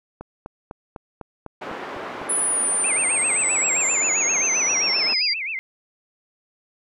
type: click train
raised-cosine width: 1 ms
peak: -20 dBFS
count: 9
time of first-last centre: 0.21-2.215 s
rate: 3.99 Hz
type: band-pass noise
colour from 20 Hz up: pink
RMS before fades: -33 dBFS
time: 1.61-5.14 s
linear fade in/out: 10 ms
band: 380 to 1700 Hz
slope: 12 dB/octave
type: linear sweep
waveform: sine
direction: down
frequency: 10060 to 4711 Hz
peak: -19 dBFS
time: 2.29-5.34 s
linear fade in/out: 10 ms
type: tone with vibrato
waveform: sine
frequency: 2349 Hz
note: D7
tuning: in tune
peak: -25 dBFS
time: 2.84-5.59 s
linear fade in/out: 0 ms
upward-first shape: sine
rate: 7.6 Hz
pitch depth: 230 cents each way
effects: none